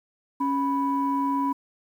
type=tone pair together; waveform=sine; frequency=276.7 / 986 Hz; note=C#4 / B5; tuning=-3 / -3 cents; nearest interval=octave + minor seventh; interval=2200 cents; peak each=-24 dBFS; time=0.4-1.53 s; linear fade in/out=10 ms; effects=tanh soft clip ceiling -15 dBFS + 9-bit